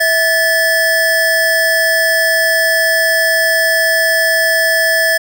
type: tone pair together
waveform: square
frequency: 651 / 1738 Hz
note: E5 / A6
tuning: -22 / -22 cents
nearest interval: octave + perfect fourth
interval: 1700 cents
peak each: -17 / -12 dBFS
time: 0-5.18 s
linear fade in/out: 10 ms
effects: none